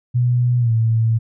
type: tone with pitch glide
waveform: sine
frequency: 122.6 to 113.08 Hz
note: B2 to A2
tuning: -12 to +48 cents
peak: -13 dBFS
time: 0.14-1.19 s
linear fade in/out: 20 ms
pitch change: -140 cents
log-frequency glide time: 0.59-0.72 s
effects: none